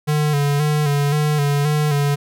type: tone with vibrato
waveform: square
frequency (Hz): 146.83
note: D3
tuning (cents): 0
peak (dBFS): -16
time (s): 0.07-2.16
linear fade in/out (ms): 20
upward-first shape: square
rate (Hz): 1.9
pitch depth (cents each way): 42
effects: none